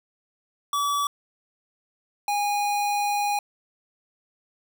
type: tone pair in turn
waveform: square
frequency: 1146 / 820.5 Hz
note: D6 / G#5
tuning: -43 / -21 cents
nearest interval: tritone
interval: 578 cents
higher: first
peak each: -23 dBFS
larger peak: neither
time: 0.73-1.07 / 2.28-3.39 s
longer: second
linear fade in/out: 2 ms
effects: none